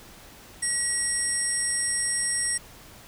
sine tone cluster, 1929 / 5580 / 8210 / 9960 Hz, B6 / F8 / C9 / D#9, -41 / -2 / -34 / +1 cents, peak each -32 / -31 / -26 / -33 dBFS, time 0.62-2.58 s, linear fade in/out 10 ms, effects pink hiss -48 dBFS RMS until 3.07 s

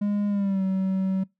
triangle tone with pitch glide, 205.1 to 190.26 Hz, G#3 to F#3, -21 to +49 cents, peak -20 dBFS, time 0.01-1.24 s, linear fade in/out 10 ms, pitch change -130 cents, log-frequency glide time 0.28-0.63 s, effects noise-tail reverb RT60 0.2 s tail -24 dB re dry

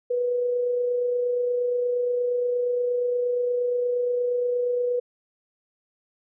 sine tone with amplitude modulation, 489.7 Hz, B4, 15 cents flat, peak -20 dBFS, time 0.1-5 s, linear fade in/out 10 ms, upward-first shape sine, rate 28.5 Hz, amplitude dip 30%, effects none

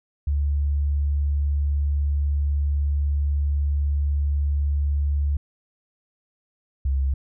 sine tone pair in turn, 71.9 / 67.65 Hz, D2 / C#2, -36 / -42 cents, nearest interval minor second, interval 106 cents, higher first, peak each -19 dBFS, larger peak neither, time 0.27-5.37 / 6.85-7.14 s, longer first, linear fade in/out 5 ms, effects none

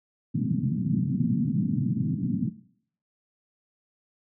pink band-pass noise, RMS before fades -26 dBFS, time 0.34-2.5 s, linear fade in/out 10 ms, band 120 to 260 Hz, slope 48 dB/octave, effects noise-tail reverb RT60 0.6 s tail -17 dB re dry

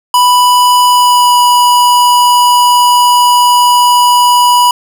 square tone with pitch glide, 987.8 to 978.7 Hz, B5 to B5, 0 to -16 cents, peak -5 dBFS, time 0.14-4.71 s, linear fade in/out 2 ms, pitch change -16 cents, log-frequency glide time 0.86-1.39 s, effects none

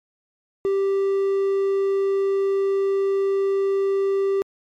triangle tone, 392 Hz, G4, in tune, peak -16 dBFS, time 0.65-4.42 s, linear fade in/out 0 ms, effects MP3 64 kbps

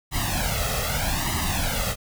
pink noise with flanger, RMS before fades -25 dBFS, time 0.11-1.96 s, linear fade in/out 50 ms, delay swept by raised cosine 1 to 1.56 ms, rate 0.81 Hz, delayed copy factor +0.9, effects none

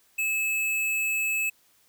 square tone, 2600 Hz, E7, 24 cents flat, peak -25 dBFS, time 0.18-1.5 s, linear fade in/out 10 ms, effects white hiss -63 dBFS RMS until 1.88 s

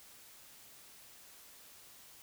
silence, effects white hiss -57 dBFS RMS until 2.22 s

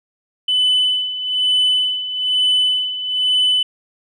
sine tone with tremolo, 3006 Hz, F#7, 27 cents sharp, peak -10 dBFS, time 0.48-3.63 s, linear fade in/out 5 ms, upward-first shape sine, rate 1.1 Hz, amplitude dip 75%, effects tanh soft clip ceiling -10 dBFS

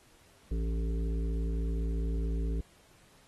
harmonic tone, 55.7 Hz, A1, 22 cents sharp, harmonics 1 / 3 / 5 / 7 / 8, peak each -29 / -39 / -43 / -46 / -47 dBFS, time 0.51-2.61 s, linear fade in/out 5 ms, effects pink hiss -62 dBFS RMS until 3.27 s + AAC 32 kbps

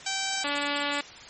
5% pulse tone pair in turn, 776 / 287.5 Hz, G5 / D4, -18 / -37 cents, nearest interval octave + perfect fourth, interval 1719 cents, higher first, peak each -15 dBFS, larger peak neither, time 0.06-0.44 / 0.44-1.01 s, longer second, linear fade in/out 5 ms, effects white hiss -45 dBFS RMS until 1.29 s + MP3 32 kbps

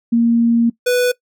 sine / square tone pair in turn, 233.1 / 493.9 Hz, A#3 / B4, 0 / 0 cents, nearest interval octave + minor second, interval 1300 cents, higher second, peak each -10 / -13 dBFS, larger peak first, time 0.12-0.7 / 0.86-1.12 s, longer first, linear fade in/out 10 ms, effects noise-tail reverb RT60 0.1 s tail -20 dB re dry

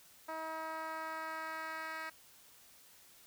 10% pulse tone with band-pass filter sweep, 319.1 Hz, D#4, 44 cents sharp, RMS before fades -42 dBFS, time 0.28-2.1 s, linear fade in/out 10 ms, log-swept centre 840 to 1900 Hz, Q 1.1, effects white hiss -61 dBFS RMS until 3.26 s

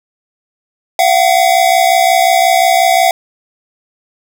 square tone pair together, 684 / 749.6 Hz, F5 / F#5, -36 / +22 cents, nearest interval major second, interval 158 cents, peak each -11 dBFS, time 0.99-3.11 s, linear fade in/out 2 ms, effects none

